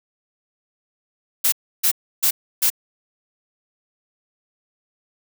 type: noise bursts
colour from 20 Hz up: blue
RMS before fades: -17 dBFS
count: 4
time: 1.44-2.702 s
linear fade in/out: 10 ms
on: 83 ms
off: 310 ms
effects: none